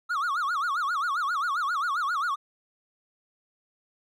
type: tone with vibrato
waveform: triangle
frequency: 1261 Hz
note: D#6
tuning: 23 cents sharp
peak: -23 dBFS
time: 0.09-2.36 s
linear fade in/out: 20 ms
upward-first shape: sine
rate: 7.5 Hz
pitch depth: 250 cents each way
effects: none

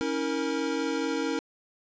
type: chord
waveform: square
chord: A# diminished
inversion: first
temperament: equal with one note detuned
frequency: 277.2 / 321.7 / 466.2 Hz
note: C#4 / E4 / A#4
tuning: 0 / -42 / 0 cents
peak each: -32 dBFS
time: 0.01-1.39 s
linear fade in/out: 0 ms
effects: resampled to 16000 Hz + 10-bit

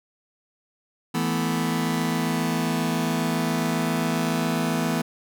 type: chord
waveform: sawtooth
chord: E suspended fourth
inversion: none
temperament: just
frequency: 164.81 / 219.8 / 247.2 Hz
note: E3 / A3 / B3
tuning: 0 / -2 / +2 cents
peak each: -22 / -24 / -22 dBFS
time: 1.14-5.02 s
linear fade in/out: 10 ms
effects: none

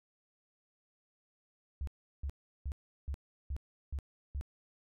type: tone bursts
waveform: sine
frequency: 69.3 Hz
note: C#2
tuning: in tune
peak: -34 dBFS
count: 7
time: 1.81-4.411 s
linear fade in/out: 0 ms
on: 63 ms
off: 360 ms
effects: none

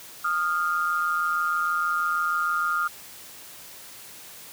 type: tone pair together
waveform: sine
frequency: 1233.7 / 1400 Hz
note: D#6 / F6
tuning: -15 / +4 cents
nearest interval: major second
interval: 219 cents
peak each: -25 dBFS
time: 0.24-2.88 s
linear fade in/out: 10 ms
effects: white hiss -44 dBFS RMS until 4.52 s + high-pass 60 Hz 12 dB/octave

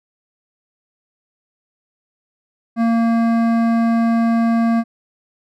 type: tone with hard clipping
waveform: sine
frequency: 230 Hz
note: A#3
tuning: 23 cents flat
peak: -15 dBFS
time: 2.76-4.84 s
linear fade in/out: 50 ms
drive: 13 dB
effects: none

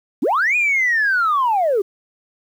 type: linear two-way sweep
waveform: sine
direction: up then down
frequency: 196 to 2489 to 370.1 Hz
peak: -13 dBFS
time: 0.22-1.82 s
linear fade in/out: 10 ms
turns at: 0.56 s
effects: tanh soft clip ceiling -11 dBFS + 8-bit

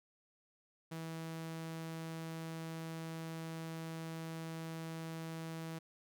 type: tone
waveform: sawtooth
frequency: 162.7 Hz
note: E3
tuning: 22 cents flat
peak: -38 dBFS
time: 0.91-5.79 s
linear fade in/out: 10 ms
effects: none

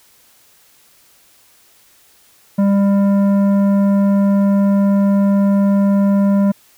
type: tone with tanh clipping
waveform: sine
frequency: 199.1 Hz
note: G3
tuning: 27 cents sharp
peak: -12 dBFS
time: 2.58-6.52 s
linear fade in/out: 10 ms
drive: 11 dB
effects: white hiss -51 dBFS RMS until 6.77 s

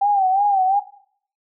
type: tone with vibrato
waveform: sine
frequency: 784 Hz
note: G5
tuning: in tune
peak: -14 dBFS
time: 0.01-0.8 s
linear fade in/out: 10 ms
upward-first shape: sine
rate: 2.8 Hz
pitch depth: 90 cents each way
effects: noise-tail reverb RT60 0.6 s tail -17 dB re dry

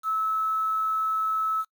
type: tone with quantisation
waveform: sine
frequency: 1301 Hz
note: E6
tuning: 23 cents flat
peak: -23 dBFS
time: 0.03-1.65 s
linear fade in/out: 50 ms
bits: 8
effects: noise-tail reverb RT60 0.1 s tail -23 dB re dry

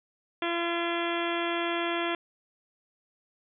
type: harmonic tone with a mistuned harmonic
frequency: 340.9 Hz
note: F4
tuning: 42 cents flat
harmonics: 1 / 2 / 3 / 4 / 5 / 6 / 7 / 8 / 9 / 10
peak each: -31 / -34 / -36 / -37 / -38 / -39 / -39 / -40 / -41 / -41 dBFS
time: 0.42-2.15 s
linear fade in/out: 2 ms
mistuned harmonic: 9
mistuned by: +56 cents
effects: none

